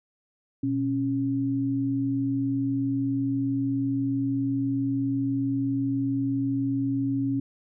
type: tone pair together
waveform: sine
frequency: 122.3 / 274.6 Hz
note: B2 / C#4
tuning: -16 / -16 cents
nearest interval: octave + major second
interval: 1400 cents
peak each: -30 / -24 dBFS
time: 0.63-7.4 s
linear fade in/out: 5 ms
effects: none